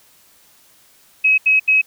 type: tone bursts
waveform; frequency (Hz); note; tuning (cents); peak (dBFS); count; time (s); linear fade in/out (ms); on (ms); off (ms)
sine; 2554; D#7; +45; -10; 3; 1.24-1.816; 10; 140; 78
effects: white hiss -52 dBFS RMS until 1.86 s